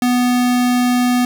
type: tone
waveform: square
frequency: 246.9 Hz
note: B3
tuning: in tune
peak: -13 dBFS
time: 0.02-1.25 s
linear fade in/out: 2 ms
effects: 8-bit